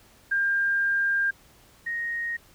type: tone pair in turn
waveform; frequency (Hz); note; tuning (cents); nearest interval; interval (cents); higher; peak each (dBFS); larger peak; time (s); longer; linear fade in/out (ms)
sine; 1600 / 1868.5; G6 / A#6; +35 / +4; minor third; 269; second; -21 / -27; first; 0.31-1.31 / 1.86-2.37; first; 10
effects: pink hiss -56 dBFS RMS until 2.54 s